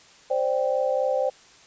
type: chord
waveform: sine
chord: C suspended second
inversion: none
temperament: equal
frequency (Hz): 523.3 / 587.3 / 784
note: C5 / D5 / G5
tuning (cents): 0 / 0 / 0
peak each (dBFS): -23 / -26 / -29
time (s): 0.3-1.3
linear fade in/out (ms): 10
effects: white hiss -52 dBFS RMS until 1.66 s + resampled to 16000 Hz